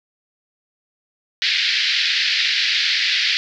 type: band-pass noise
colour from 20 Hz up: white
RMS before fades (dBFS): -19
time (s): 1.42-3.37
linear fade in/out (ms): 0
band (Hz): 1700 to 4800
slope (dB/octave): 48
effects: none